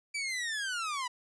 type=linear sweep; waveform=sawtooth; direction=down; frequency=2331 to 962 Hz; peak=-29 dBFS; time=0.14-1.08 s; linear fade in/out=10 ms; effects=resampled to 22050 Hz